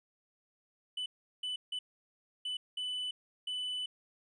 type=tone bursts at uneven times; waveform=triangle; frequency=2993 Hz; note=F#7; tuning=19 cents sharp; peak=-33 dBFS; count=6; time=0.97-1.06 / 1.43-1.56 / 1.72-1.79 / 2.45-2.57 / 2.77-3.11 / 3.47-3.86 s; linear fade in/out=5 ms; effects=resampled to 22050 Hz